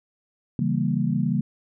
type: chord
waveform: sine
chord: C# diminished seventh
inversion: none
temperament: equal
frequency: 138.59 / 164.81 / 196 / 233.1 Hz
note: C#3 / E3 / G3 / Bb3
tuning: 0 / 0 / 0 / 0 cents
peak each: -26 dBFS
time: 0.59-1.41 s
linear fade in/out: 2 ms
effects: none